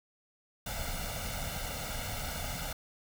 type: noise with comb filter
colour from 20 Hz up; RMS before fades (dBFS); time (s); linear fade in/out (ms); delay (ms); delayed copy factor
pink; -37; 0.66-2.73; 5; 1.4; +0.8
effects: none